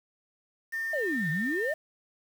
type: tone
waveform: sine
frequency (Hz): 1809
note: A6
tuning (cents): +48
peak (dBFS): -29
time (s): 0.72-1.74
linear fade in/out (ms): 20
type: exponential two-way sweep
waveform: sine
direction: down then up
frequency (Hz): 657 to 146.83 to 657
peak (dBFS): -28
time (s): 0.93-1.74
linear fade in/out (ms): 5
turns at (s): 1.3
effects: tanh soft clip ceiling -19 dBFS + 8-bit